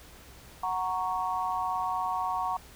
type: chord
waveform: sine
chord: F# major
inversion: none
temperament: equal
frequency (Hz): 740 / 932.3 / 1108.7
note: F#5 / A#5 / C#6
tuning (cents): 0 / 0 / 0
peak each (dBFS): -32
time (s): 0.63-2.57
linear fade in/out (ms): 5
effects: added 62 Hz sine -55 dBFS peak until 2.75 s + pink hiss -52 dBFS RMS until 2.75 s